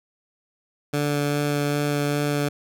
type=tone with vibrato; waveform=15% pulse; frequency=145.5 Hz; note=D3; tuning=16 cents flat; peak=-15 dBFS; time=0.93-2.49 s; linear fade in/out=10 ms; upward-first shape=sine; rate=2.5 Hz; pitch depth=9 cents each way; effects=none